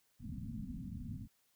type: low-pass noise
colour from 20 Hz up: white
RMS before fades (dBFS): -44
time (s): 0.19-1.28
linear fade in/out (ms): 50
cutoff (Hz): 260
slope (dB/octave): 96
effects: white hiss -75 dBFS RMS until 1.55 s